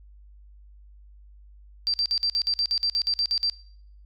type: tone bursts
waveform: sine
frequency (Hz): 4699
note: D8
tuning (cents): 0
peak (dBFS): -21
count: 14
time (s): 1.87-3.498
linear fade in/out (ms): 0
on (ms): 68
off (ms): 52
effects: noise-tail reverb RT60 0.6 s tail -21 dB re dry + added 50 Hz sine -47 dBFS peak until 4.05 s